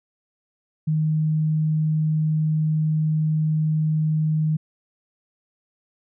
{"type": "tone", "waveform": "sine", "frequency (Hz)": 155.56, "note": "D#3", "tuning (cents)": 0, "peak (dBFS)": -18, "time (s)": [0.87, 4.57], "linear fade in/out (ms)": 10, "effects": []}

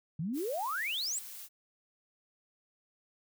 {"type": "exponential sweep", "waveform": "sine", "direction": "up", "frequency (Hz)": [145.7, 8350], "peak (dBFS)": -32, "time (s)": [0.19, 1.19], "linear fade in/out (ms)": 5}
{"type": "noise", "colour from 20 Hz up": "blue", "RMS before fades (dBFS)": -46, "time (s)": [0.33, 1.49], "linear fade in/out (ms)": 50}
{"effects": []}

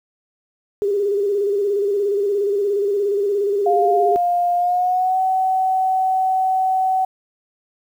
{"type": "tone with vibrato", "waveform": "sine", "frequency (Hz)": 404, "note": "G#4", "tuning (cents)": -48, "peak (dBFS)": -16, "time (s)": [0.82, 4.16], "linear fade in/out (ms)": 0, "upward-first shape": "square", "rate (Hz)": 17, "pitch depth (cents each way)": 43}
{"type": "tone with pitch glide", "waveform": "sine", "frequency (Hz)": [704, 754.5], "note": ["F5", "F#5"], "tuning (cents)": [14, 34], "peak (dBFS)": -15, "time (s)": [3.66, 7.05], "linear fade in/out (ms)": 5, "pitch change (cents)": 120, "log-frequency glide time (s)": [4.56, 5.21]}
{"effects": ["8-bit"]}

